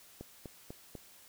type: click train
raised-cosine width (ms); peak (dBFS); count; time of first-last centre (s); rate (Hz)
2; -30; 4; 0.21-0.953; 4.04
effects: white hiss -58 dBFS RMS until 1.28 s